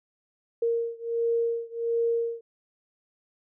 sine beating tone pair, 463.9 / 465.3 Hz, A#4 / A#4, -8 / -3 cents, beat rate 1.4 Hz, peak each -27 / -28 dBFS, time 0.62-2.41 s, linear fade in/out 5 ms, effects none

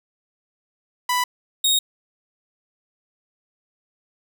sawtooth tone pair in turn, 991 / 3742 Hz, B5 / A#7, +6 / +6 cents, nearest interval octave + major seventh, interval 2300 cents, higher second, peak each -15 / -13 dBFS, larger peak second, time 1.09-1.24 / 1.64-1.79 s, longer neither, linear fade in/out 5 ms, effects none

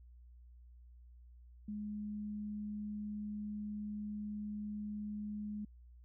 sine tone, 209.2 Hz, G#3, 13 cents sharp, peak -39 dBFS, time 1.68-5.65 s, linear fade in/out 5 ms, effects added 60 Hz sine -55 dBFS peak until 6.04 s

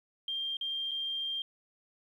sine tone with dropouts, 3187 Hz, G7, 28 cents sharp, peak -32 dBFS, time 0.28-1.42 s, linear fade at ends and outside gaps 2 ms, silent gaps 0.569-0.611 / 0.911-0.915 s, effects 11-bit

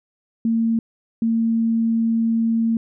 sine tone pair in turn, 227.5 / 227.5 Hz, A#3 / A#3, -42 / -42 cents, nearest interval unison, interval 0 cents, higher neither, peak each -16 / -16 dBFS, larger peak neither, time 0.45-0.79 / 1.22-2.77 s, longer second, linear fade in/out 2 ms, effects none

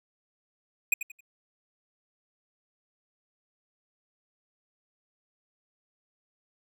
square tone with echo, 2484 Hz, D#7, 3 cents flat, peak -20 dBFS, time 0.92-0.94 s, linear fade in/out 5 ms, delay 89 ms, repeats 3, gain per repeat -11 dB, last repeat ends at 1.207 s, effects none

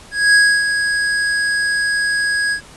square tone with ADSR envelope, 1656 Hz, G#6, 5 cents flat, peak -8 dBFS, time 0.11-2.61 s, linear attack 230 ms, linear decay 290 ms, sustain -8 dB, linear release 91 ms, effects pink hiss -41 dBFS RMS until 2.76 s + resampled to 24000 Hz

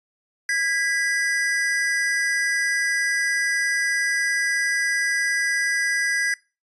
square tone pair together, 1643 / 1973.9 Hz, G#6 / B6, -19 / -1 cents, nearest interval minor third, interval 318 cents, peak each -24 dBFS, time 0.49-6.34 s, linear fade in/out 2 ms, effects noise-tail reverb RT60 0.3 s tail -23 dB re dry + resampled to 24000 Hz

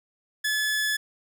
sawtooth tone, 1718 Hz, A6, 42 cents flat, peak -20 dBFS, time 0.44-0.97 s, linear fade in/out 10 ms, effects none

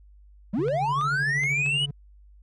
triangle linear sweep, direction up, 174.61 to 3000 Hz, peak -21 dBFS, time 0.53-1.86 s, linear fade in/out 10 ms
triangle tone with tremolo, 142.4 Hz, C#3, 47 cents sharp, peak -25 dBFS, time 0.58-1.91 s, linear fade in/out 5 ms, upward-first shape sine, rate 13 Hz, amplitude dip 60%
clicks, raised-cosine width 0.3 ms, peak -25 dBFS, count 4, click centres 0.683 / 1.012 / 1.436 / 1.662 s
effects added 50 Hz sine -49 dBFS peak until 2.42 s + resampled to 24000 Hz

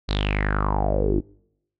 sawtooth tone with low-pass filter sweep, 50.4 Hz, G1, 49 cents sharp, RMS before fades -22 dBFS, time 0.08-1.21 s, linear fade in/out 20 ms, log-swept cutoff 4300 to 310 Hz, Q 7.4, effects noise-tail reverb RT60 0.8 s tail -25 dB re dry

